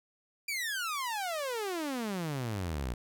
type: exponential sweep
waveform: sawtooth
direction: down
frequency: 2393 to 57 Hz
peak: -29 dBFS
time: 0.48-2.94 s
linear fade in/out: 5 ms
effects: none